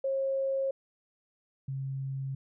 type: tone pair in turn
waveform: sine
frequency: 540 / 135 Hz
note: C#5 / C#3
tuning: -45 / -45 cents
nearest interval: 2 octaves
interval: 2400 cents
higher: first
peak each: -27 / -32 dBFS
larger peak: first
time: 0.04-0.71 / 1.68-2.35 s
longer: neither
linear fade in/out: 5 ms
effects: none